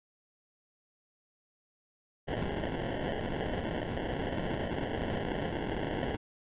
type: noise with sample-and-hold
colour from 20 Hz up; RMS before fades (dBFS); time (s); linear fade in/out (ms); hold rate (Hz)
blue; -34; 2.27-6.17; 20; 1225
effects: resampled to 8000 Hz